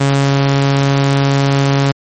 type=tone; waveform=sawtooth; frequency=138.59 Hz; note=C#3; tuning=in tune; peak=-6 dBFS; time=0-1.92 s; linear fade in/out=10 ms; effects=MP3 32 kbps